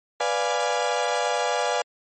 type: chord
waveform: 35% pulse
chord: B diminished seventh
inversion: none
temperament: equal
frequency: 493.9 / 587.3 / 698.5 / 830.6 Hz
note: B4 / D5 / F5 / Ab5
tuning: 0 / 0 / 0 / 0 cents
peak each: -26 dBFS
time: 0.2-1.82 s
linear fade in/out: 5 ms
effects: MP3 32 kbps